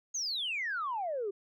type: exponential sweep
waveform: sine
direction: down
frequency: 6645 to 380.2 Hz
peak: -31 dBFS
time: 0.14-1.31 s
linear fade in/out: 10 ms
effects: tanh soft clip ceiling -27 dBFS